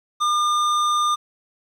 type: tone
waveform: square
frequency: 1206 Hz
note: D6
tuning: 46 cents sharp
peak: -18 dBFS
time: 0.2-1.16 s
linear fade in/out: 20 ms
effects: low-pass 7000 Hz 12 dB/octave + 9-bit